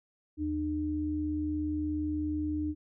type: tone pair together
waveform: sine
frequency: 80.2 / 302.8 Hz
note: E2 / D#4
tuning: -47 / -47 cents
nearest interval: octave + major seventh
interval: 2300 cents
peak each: -36 / -30 dBFS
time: 0.37-2.75 s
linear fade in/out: 50 ms
effects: none